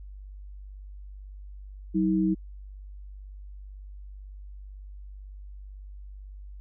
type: tone pair together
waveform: sine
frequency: 188.9 / 318.1 Hz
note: F#3 / D#4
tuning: +36 / +38 cents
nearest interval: major sixth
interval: 902 cents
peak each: -24 dBFS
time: 1.94-2.35 s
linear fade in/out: 20 ms
effects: added 49 Hz sine -40 dBFS peak until 6.6 s